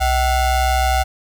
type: ring-modulated tone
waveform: square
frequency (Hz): 349.3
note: F4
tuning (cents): 0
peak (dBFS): -12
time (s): 0-1.04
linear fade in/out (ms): 20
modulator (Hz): 413
effects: none